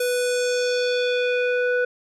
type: tone with low-pass filter sweep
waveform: square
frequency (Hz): 493.9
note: B4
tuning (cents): 0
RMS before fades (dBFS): -22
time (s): 0-1.85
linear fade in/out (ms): 5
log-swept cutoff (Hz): 12000 to 1500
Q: 2.1
effects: none